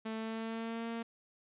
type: tone with pitch glide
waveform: sawtooth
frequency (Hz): 221.2 to 230.2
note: A3 to A#3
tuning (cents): +9 to -22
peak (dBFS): -33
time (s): 0.05-1.03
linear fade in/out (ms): 10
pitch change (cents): +69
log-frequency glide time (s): 0.15-0.88
effects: resampled to 8000 Hz + 12-bit